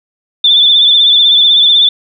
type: tone with vibrato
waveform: sine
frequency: 3520 Hz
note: A7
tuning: in tune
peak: -4 dBFS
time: 0.44-1.89 s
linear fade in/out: 5 ms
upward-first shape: sine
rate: 16 Hz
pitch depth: 47 cents each way
effects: none